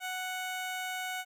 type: tone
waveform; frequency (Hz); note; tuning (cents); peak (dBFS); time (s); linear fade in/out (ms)
15% pulse; 740; F#5; 0; -28; 0-1.25; 50
effects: none